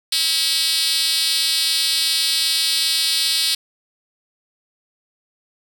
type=tone with high-pass filter; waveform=5% pulse; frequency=322.6 Hz; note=E4; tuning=37 cents flat; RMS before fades=-19 dBFS; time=0.12-3.55 s; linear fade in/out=5 ms; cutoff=4400 Hz; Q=2.3; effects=none